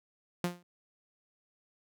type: tone with exponential decay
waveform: sawtooth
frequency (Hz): 176.1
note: F3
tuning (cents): +15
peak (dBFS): -22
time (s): 0.44-0.63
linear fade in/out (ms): 2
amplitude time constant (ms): 41
effects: none